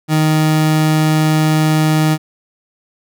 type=tone; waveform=30% pulse; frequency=155.56 Hz; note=D#3; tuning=in tune; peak=-8 dBFS; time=0.08-2.18 s; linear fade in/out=50 ms; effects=none